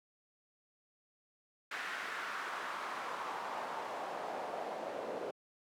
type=noise with band-pass filter sweep; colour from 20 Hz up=pink; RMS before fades=-41 dBFS; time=1.71-5.31 s; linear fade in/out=5 ms; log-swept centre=1700 to 530 Hz; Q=2; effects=high-pass 200 Hz 12 dB/octave